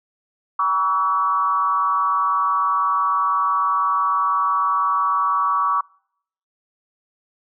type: tone with frequency modulation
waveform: sine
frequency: 1136 Hz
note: C#6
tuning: 42 cents sharp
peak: -16 dBFS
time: 0.59-5.81 s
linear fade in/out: 5 ms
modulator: 174 Hz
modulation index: 0.79
effects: noise-tail reverb RT60 0.7 s tail -26 dB re dry